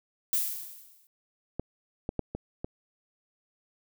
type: noise with exponential decay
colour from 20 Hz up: violet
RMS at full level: -25 dBFS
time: 0.33-1.07 s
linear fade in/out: 1 ms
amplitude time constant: 160 ms
type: clicks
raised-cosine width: 2 ms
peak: -18 / -17 / -15 / -20 / -20 dBFS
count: 5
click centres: 1.596 / 2.091 / 2.193 / 2.35 / 2.645 s
effects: none